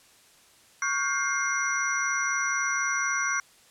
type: tone cluster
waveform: sine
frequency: 1113 / 1426 / 1570 / 2121 / 5860 Hz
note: C#6 / F6 / G6 / C7 / F#8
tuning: +7 / +36 / +2 / +23 / -18 cents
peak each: -31 dBFS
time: 0.82-3.4 s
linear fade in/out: 2 ms
effects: white hiss -57 dBFS RMS until 3.7 s + low-pass 10000 Hz 12 dB/octave